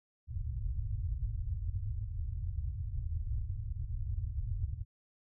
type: low-pass noise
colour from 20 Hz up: white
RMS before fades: -36 dBFS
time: 0.27-4.85 s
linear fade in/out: 50 ms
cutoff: 110 Hz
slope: 48 dB/octave
effects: none